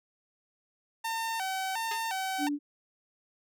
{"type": "tone with vibrato", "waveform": "sawtooth", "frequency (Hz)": 830.6, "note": "G#5", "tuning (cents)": 0, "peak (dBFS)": -27, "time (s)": [1.04, 2.49], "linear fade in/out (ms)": 10, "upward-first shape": "square", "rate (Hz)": 1.4, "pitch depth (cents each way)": 150}
{"type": "tone with exponential decay", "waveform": "5% pulse", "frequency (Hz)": 418, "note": "G#4", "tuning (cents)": 11, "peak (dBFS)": -23, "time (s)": [1.91, 2.05], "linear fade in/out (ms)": 5, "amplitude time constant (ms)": 30}
{"type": "tone", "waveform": "sine", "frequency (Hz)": 290.3, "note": "D4", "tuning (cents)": -20, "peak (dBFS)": -28, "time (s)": [2.38, 2.59], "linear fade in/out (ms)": 50}
{"effects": []}